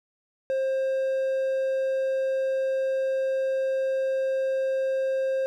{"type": "tone with hard clipping", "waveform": "triangle", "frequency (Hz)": 531, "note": "C5", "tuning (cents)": 25, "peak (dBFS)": -24, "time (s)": [0.5, 5.46], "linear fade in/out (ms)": 0, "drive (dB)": 6, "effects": []}